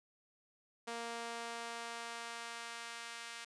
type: tone with high-pass filter sweep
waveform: sawtooth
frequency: 233.1 Hz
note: A#3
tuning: in tune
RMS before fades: -45 dBFS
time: 0.87-3.45 s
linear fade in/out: 10 ms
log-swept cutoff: 520 to 1700 Hz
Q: 0.83
effects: resampled to 22050 Hz